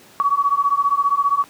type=beating tone pair; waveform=sine; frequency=1124 / 1139 Hz; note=C#6 / C#6; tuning=+24 / +47 cents; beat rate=15 Hz; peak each=-18 / -18 dBFS; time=0.2-1.44 s; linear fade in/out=0 ms; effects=pink hiss -47 dBFS RMS until 1.49 s + high-pass 150 Hz 12 dB/octave